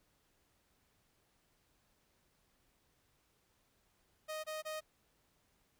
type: tone bursts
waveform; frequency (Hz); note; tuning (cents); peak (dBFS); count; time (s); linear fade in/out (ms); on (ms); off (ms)
sawtooth; 622.3; D#5; 0; -36; 3; 4.28-4.808; 20; 160; 24
effects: pink hiss -75 dBFS RMS until 5.79 s